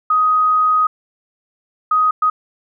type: tone bursts at uneven times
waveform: sine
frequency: 1253 Hz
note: D#6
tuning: 12 cents sharp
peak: -11 dBFS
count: 3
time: 0.1-0.87 / 1.91-2.11 / 2.22-2.3 s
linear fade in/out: 5 ms
effects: none